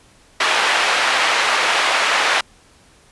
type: band-pass noise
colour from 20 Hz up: white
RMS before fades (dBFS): -17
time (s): 0.4-2.41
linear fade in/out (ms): 5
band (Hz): 650 to 2400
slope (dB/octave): 12
effects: pink hiss -51 dBFS RMS until 3.11 s + resampled to 24000 Hz